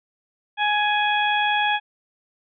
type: harmonic tone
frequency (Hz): 835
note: G#5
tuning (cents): +9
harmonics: 1 / 2 / 3 / 4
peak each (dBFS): -21 / -24 / -26 / -27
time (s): 0.57-1.8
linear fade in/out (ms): 50
effects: none